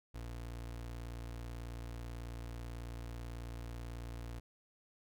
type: tone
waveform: 30% pulse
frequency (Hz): 58.27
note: A#1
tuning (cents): 0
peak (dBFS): -40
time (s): 0.14-4.4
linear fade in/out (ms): 10
effects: none